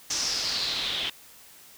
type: noise with low-pass filter sweep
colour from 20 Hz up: white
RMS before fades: -29 dBFS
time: 0.1-1.1 s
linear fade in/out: 5 ms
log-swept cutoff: 6000 to 3200 Hz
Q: 5.2
effects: white hiss -51 dBFS RMS until 1.77 s